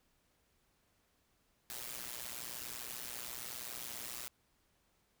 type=noise with amplitude modulation; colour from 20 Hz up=white; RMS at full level=-41 dBFS; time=1.7-4.28 s; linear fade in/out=0 ms; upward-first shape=sine; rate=121 Hz; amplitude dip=85%; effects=pink hiss -75 dBFS RMS until 5.2 s